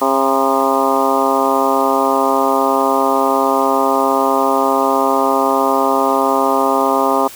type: harmonic tone with a mistuned harmonic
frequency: 135.3 Hz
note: C#3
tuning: 42 cents flat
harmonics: 2 / 3 / 4 / 5 / 6 / 7 / 8 / 9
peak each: -20 / -20 / -20 / -20 / -20 / -20 / -20 / -20 dBFS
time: 0.01-7.28 s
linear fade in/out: 10 ms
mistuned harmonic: 8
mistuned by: -55 cents
effects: white hiss -35 dBFS RMS until 7.35 s